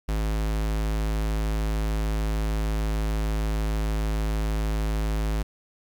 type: tone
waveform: square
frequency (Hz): 53.3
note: G#1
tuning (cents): +46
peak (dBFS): -24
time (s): 0.08-5.43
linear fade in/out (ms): 10
effects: 10-bit